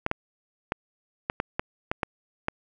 clicks, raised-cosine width 0.5 ms, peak -10 dBFS, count 9, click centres 0.064 / 0.114 / 0.721 / 1.299 / 1.401 / 1.595 / 1.915 / 2.032 / 2.484 s, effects none

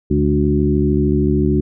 harmonic tone with a mistuned harmonic, 73.42 Hz, D2, in tune, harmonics 1 / 2 / 3 / 4 / 5, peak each -19 / -19 / -19 / -19 / -19 dBFS, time 0.1-1.61 s, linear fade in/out 10 ms, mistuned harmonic 3, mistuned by -47 cents, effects none

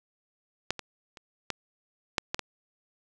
clicks, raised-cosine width 0.2 ms, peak -9 / -19 / -28 / -12 / -7 / -11 / -14 dBFS, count 7, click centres 0.706 / 0.793 / 1.172 / 1.503 / 2.182 / 2.345 / 2.393 s, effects none

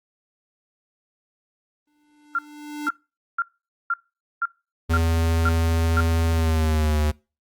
square tone with exponential growth, 297 Hz, D4, 20 cents sharp, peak -27 dBFS, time 1.87-2.89 s, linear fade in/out 5 ms, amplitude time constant 220 ms
sine tone bursts, 1383 Hz, F6, 17 cents flat, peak -19 dBFS, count 8, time 2.35-6.006 s, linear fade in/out 2 ms, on 37 ms, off 480 ms
square tone with pitch glide, 82.41 to 75.57 Hz, E2 to D#2, 0 to -50 cents, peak -19 dBFS, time 4.89-7.12 s, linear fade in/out 20 ms, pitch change -150 cents, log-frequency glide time 6.32-6.99 s
effects noise-tail reverb RT60 0.3 s tail -24 dB re dry + Opus 32 kbps

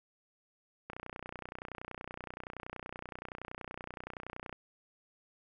click train, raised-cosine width 0.5 ms, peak -26 dBFS, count 112, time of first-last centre 0.9-4.527 s, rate 30.6 Hz, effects none

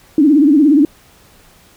sine tone with vibrato, 293.7 Hz, D4, in tune, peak -6 dBFS, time 0.18-0.85 s, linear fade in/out 2 ms, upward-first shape triangle, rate 17 Hz, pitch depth 180 cents each way, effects pink hiss -47 dBFS RMS until 1.76 s

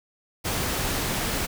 pink noise, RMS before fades -27 dBFS, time 0.44-1.47 s, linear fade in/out 20 ms, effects none

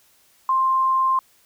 sine tone, 1052 Hz, C6, 9 cents sharp, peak -16 dBFS, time 0.49-1.19 s, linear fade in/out 2 ms, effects white hiss -58 dBFS RMS until 1.45 s

